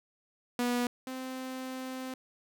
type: tone pair in turn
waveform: sawtooth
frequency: 243.7 / 259.2 Hz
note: B3 / C4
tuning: -23 / -16 cents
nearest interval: minor second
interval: 107 cents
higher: second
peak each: -24 / -33 dBFS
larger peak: first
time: 0.59-0.87 / 1.07-2.14 s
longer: second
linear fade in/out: 2 ms
effects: none